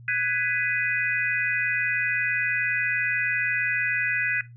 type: chord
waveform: sine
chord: G# minor seventh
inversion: third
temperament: just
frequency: 1495.1 / 1661.2 / 1993.5 / 2492 Hz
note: F#6 / G#6 / B6 / D#7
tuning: +18 / 0 / +16 / +2 cents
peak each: -28 dBFS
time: 0.08-4.41 s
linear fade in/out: 2 ms
effects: noise-tail reverb RT60 0.2 s tail -17 dB re dry + added 119 Hz sine -43 dBFS peak until 4.56 s